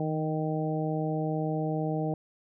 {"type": "harmonic tone with a mistuned harmonic", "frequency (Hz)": 155.56, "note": "D#3", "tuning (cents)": 0, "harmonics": [1, 2, 3, 4, 5], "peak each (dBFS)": [-30, -33, -35, -36, -37], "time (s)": [0, 2.14], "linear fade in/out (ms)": 2, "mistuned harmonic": 1, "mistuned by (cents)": 24, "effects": []}